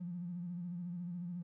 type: tone with vibrato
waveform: triangle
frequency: 175.3 Hz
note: F3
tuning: 7 cents sharp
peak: -35 dBFS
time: 0-1.43 s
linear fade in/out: 20 ms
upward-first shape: sine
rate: 14 Hz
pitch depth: 58 cents each way
effects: tanh soft clip ceiling -37 dBFS